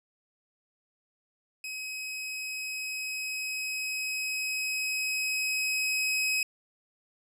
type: tone with level ramp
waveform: sawtooth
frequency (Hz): 2542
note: D#7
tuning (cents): +36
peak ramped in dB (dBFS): -32 to -22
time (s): 1.64-6.43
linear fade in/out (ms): 2
effects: low-pass 12000 Hz 12 dB/octave